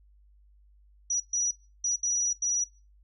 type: tone bursts at uneven times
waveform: sine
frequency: 5840 Hz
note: F#8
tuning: 24 cents flat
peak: -25 dBFS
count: 5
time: 1.1-1.2 / 1.33-1.51 / 1.84-1.96 / 2.03-2.33 / 2.42-2.64 s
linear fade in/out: 5 ms
effects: noise-tail reverb RT60 0.3 s tail -20 dB re dry + added 50 Hz sine -56 dBFS peak until 3.03 s